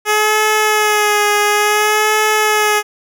10% pulse tone with vibrato, 422.1 Hz, G#4, 28 cents sharp, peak -3 dBFS, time 0.05-2.83 s, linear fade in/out 50 ms, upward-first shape sine, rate 0.57 Hz, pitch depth 31 cents each way, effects none

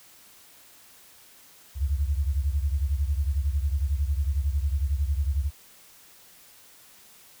sine beating tone pair, 68 / 79 Hz, C#2 / D#2, -33 / +27 cents, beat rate 11 Hz, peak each -24 / -28 dBFS, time 1.75-5.51 s, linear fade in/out 50 ms, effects white hiss -53 dBFS RMS until 7.4 s

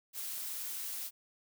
blue noise, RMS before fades -40 dBFS, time 0.13-1.11 s, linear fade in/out 50 ms, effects none

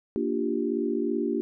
sine chord, G minor seventh, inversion first, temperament equal, 233.1 / 293.7 / 349.2 / 392 Hz, Bb3 / D4 / F4 / G4, 0 / 0 / 0 / 0 cents, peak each -30 dBFS, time 0.16-1.41 s, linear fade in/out 0 ms, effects none

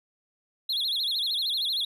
triangle tone with vibrato, 3753 Hz, A#7, 11 cents sharp, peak -24 dBFS, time 0.69-1.85 s, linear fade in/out 5 ms, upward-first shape sine, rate 13 Hz, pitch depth 230 cents each way, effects none

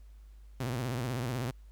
sawtooth tone with vibrato, 123.5 Hz, B2, in tune, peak -28 dBFS, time 0.6-1.51 s, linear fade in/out 5 ms, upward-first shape sine, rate 16 Hz, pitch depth 140 cents each way, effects added 51 Hz sine -49 dBFS peak until 1.71 s + pink hiss -71 dBFS RMS until 1.71 s

